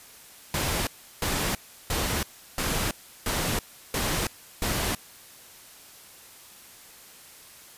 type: noise bursts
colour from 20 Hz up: pink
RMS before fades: -27 dBFS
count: 7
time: 0.54-4.95 s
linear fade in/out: 2 ms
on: 330 ms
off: 350 ms
effects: white hiss -49 dBFS RMS until 7.77 s + resampled to 32000 Hz